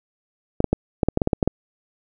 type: clicks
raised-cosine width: 2 ms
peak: -4 dBFS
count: 11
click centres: 0.604 / 0.643 / 0.73 / 1.032 / 1.086 / 1.174 / 1.218 / 1.274 / 1.332 / 1.428 / 1.476 s
effects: none